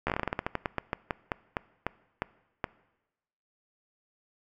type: slowing click train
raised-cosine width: 0.5 ms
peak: -13 dBFS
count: 22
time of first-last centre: 0.07-2.642 s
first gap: 13 ms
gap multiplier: 1.19
effects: noise-tail reverb RT60 1.0 s tail -21 dB re dry